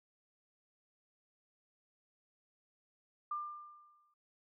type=tone with exponential decay; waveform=sine; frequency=1195 Hz; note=D6; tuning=30 cents sharp; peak=-34 dBFS; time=3.31-4.14 s; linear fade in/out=5 ms; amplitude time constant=180 ms; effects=none